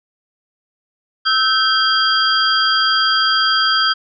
sine tone cluster, 1303 / 1545 / 3230 / 4775 Hz, E6 / G6 / G#7 / D8, -20 / -26 / -49 / +28 cents, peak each -18 dBFS, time 1.25-3.94 s, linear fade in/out 20 ms, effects none

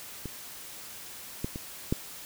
clicks, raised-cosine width 3 ms, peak -23 / -17 / -23 / -12 dBFS, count 4, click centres 0.257 / 1.445 / 1.559 / 1.925 s, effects white hiss -44 dBFS RMS until 2.25 s

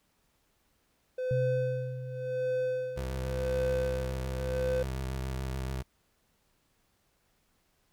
triangle tone with tremolo, 509 Hz, C5, 48 cents flat, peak -25 dBFS, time 1.18-4.83 s, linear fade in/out 5 ms, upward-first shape sine, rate 0.9 Hz, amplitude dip 85%
sine tone with exponential decay, 128.4 Hz, C3, 32 cents flat, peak -27 dBFS, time 1.31-4.44 s, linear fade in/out 0 ms, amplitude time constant 680 ms
25% pulse tone with vibrato, 65.41 Hz, C2, in tune, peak -29 dBFS, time 2.96-5.83 s, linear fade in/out 20 ms, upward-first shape sine, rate 7 Hz, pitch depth 35 cents each way
effects pink hiss -72 dBFS RMS until 7.92 s

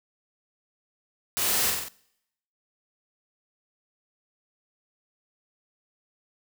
white noise with echo, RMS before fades -27 dBFS, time 1.37-1.7 s, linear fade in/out 0 ms, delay 46 ms, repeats 4, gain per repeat -3 dB, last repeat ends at 1.884 s, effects noise-tail reverb RT60 0.8 s tail -23 dB re dry

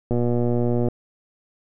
click train, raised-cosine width 2 ms, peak -10 dBFS, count 94, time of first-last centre 0.11-0.885 s, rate 120 Hz, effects none

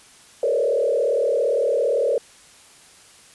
sine tone with frequency modulation, 514 Hz, C5, 31 cents flat, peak -17 dBFS, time 0.43-2.18 s, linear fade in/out 2 ms, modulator 37.6 Hz, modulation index 2, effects white hiss -49 dBFS RMS until 3.34 s + resampled to 24000 Hz

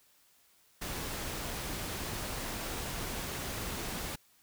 pink noise, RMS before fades -38 dBFS, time 0.81-4.16 s, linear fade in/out 10 ms, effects white hiss -66 dBFS RMS until 4.42 s

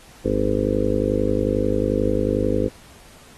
harmonic tone, 51.2 Hz, G#1, 24 cents flat, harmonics 1 / 2 / 4 / 5 / 6 / 7 / 8 / 9 / 10, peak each -28 / -27 / -28 / -26 / -26 / -33 / -26 / -26 / -25 dBFS, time 0.24-2.69 s, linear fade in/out 20 ms, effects pink hiss -48 dBFS RMS until 3.37 s + AAC 32 kbps

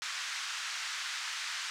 pink band-pass noise, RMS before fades -38 dBFS, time 0.02-1.7 s, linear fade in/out 0 ms, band 1300 to 6900 Hz, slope 24 dB/octave, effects none

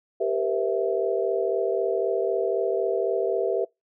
sine chord, C dominant seventh, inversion second, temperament equal with one note detuned, 392 / 466.2 / 510.1 / 659.3 Hz, G4 / Bb4 / C5 / E5, 0 / 0 / -44 / 0 cents, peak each -26 / -27 / -30 / -27 dBFS, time 0.2-3.65 s, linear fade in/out 10 ms, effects noise-tail reverb RT60 0.2 s tail -25 dB re dry

